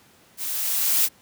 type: noise with level ramp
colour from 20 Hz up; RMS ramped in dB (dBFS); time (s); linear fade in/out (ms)
blue; -30 to -18; 0.37-1.09; 50
effects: pink hiss -55 dBFS RMS until 1.21 s + high-pass 100 Hz 12 dB/octave